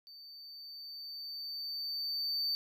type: tone with level ramp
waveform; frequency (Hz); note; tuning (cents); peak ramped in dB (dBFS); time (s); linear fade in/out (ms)
triangle; 4575; D8; -46; -49 to -29; 0.07-2.55; 0
effects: none